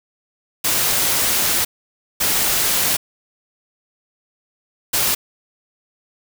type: noise bursts at uneven times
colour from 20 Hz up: white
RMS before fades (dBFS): -18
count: 3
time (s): 0.64-1.65 / 2.2-2.97 / 4.93-5.15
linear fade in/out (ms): 10
effects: none